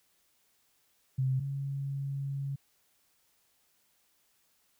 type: tone pair in turn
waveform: sine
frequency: 131.3 / 138.47 Hz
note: C3 / C#3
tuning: +6 / -2 cents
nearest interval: minor second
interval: 92 cents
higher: second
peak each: -26 / -32 dBFS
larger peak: first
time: 1.18-1.4 / 1.4-2.56 s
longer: second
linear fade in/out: 10 ms
effects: white hiss -71 dBFS RMS until 4.79 s